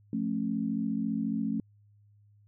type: chord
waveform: sine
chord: F augmented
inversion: none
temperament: just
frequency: 174.61 / 218.3 / 272.8 Hz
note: F3 / A3 / C#4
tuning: 0 / -13 / -28 cents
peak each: -36 / -30 / -33 dBFS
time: 0.13-1.6 s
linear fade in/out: 2 ms
effects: added 103 Hz sine -58 dBFS peak until 2.47 s